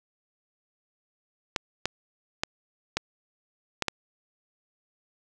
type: clicks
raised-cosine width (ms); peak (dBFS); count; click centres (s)
0.2; -8; 6; 1.562 / 1.856 / 2.435 / 2.97 / 3.823 / 3.883
effects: none